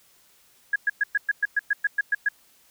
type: tone bursts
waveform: sine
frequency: 1661.2 Hz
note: G#6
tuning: in tune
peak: -18 dBFS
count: 12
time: 0.73-2.288 s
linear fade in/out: 5 ms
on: 29 ms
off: 110 ms
effects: white hiss -59 dBFS RMS until 2.7 s

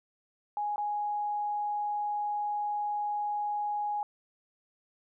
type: tone with dropouts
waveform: sine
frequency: 830.6 Hz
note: G#5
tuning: in tune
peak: -29 dBFS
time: 0.57-4.03 s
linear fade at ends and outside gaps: 1 ms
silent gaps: 0.76-0.78 s
effects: none

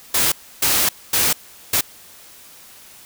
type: noise bursts at uneven times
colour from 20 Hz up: white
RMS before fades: -17 dBFS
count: 4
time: 0.14-0.32 / 0.62-0.89 / 1.13-1.33 / 1.73-1.81 s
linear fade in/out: 5 ms
effects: white hiss -44 dBFS RMS until 3.05 s

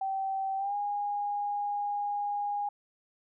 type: tone with pitch glide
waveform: sine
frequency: 774 to 819.1 Hz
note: G5 to G#5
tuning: -22 to -24 cents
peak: -29 dBFS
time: 0.01-2.69 s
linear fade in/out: 5 ms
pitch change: +98 cents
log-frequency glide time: 0.57-0.75 s
effects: none

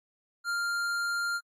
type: tone with tanh clipping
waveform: sine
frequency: 1396.9 Hz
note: F6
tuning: in tune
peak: -30 dBFS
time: 0.44-1.41 s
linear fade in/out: 50 ms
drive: 15 dB
effects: AAC 48 kbps

